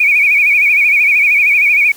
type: tone with vibrato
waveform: sine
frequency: 2349 Hz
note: D7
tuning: in tune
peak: -7 dBFS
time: 0-1.92 s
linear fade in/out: 5 ms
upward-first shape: sine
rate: 13 Hz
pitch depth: 99 cents each way
effects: white hiss -38 dBFS RMS until 1.96 s